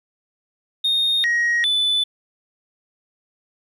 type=tone with pitch steps; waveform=sine; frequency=3691 / 1890 / 3494 Hz; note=A#7 / A#6 / A7; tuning=-18 / +23 / -13 cents; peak=-14 dBFS; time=0.84-2.04 s; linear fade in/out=10 ms; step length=400 ms; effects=tanh soft clip ceiling -15 dBFS + 9-bit